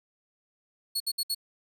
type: tone bursts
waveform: sawtooth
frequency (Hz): 4363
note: C#8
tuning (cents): -28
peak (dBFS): -24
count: 4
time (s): 0.95-1.348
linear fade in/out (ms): 10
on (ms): 53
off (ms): 62
effects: none